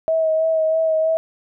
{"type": "tone with vibrato", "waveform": "sine", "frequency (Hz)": 640, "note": "D#5", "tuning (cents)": 49, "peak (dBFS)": -15, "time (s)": [0.08, 1.17], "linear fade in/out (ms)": 0, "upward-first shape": "sine", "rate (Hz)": 3.1, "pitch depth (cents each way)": 21, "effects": []}